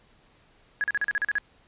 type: tone bursts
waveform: sine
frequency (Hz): 1670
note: G#6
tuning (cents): +9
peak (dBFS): -22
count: 9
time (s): 0.81-1.383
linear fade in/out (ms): 0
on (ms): 29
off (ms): 39
effects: pink hiss -60 dBFS RMS until 1.67 s + resampled to 8000 Hz